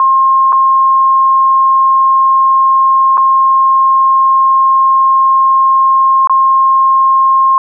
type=tone with dropouts; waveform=sine; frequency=1066 Hz; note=C6; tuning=32 cents sharp; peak=-5 dBFS; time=0-7.58 s; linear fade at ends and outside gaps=1 ms; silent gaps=0.523-0.528 / 3.172-3.178 / 6.273-6.296 s; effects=none